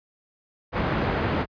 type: low-pass noise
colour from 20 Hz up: pink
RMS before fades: -24 dBFS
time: 0.72-1.46 s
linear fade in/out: 50 ms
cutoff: 1800 Hz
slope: 12 dB/octave
effects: high-pass 60 Hz 12 dB/octave + resampled to 11025 Hz